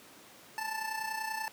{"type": "tone with amplitude modulation", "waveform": "25% pulse", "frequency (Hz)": 880, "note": "A5", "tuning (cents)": 0, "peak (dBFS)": -28, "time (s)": [0.58, 1.48], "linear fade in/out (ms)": 0, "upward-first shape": "sine", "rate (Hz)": 30.3, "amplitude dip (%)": 60, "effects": ["pink hiss -54 dBFS RMS until 1.52 s", "high-pass 200 Hz 12 dB/octave"]}